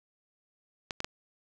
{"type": "clicks", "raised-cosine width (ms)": 0.2, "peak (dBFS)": -16, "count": 3, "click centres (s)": [0.908, 1.004, 1.045], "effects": []}